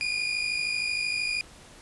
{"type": "tone pair together", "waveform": "30% pulse", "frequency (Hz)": [2408, 2461], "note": ["D7", "D#7"], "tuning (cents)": [43, -20], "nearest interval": "unison", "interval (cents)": 37, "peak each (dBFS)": [-27, -27], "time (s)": [0.01, 1.41], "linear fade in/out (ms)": 0, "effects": ["pink hiss -50 dBFS RMS until 1.81 s", "resampled to 24000 Hz"]}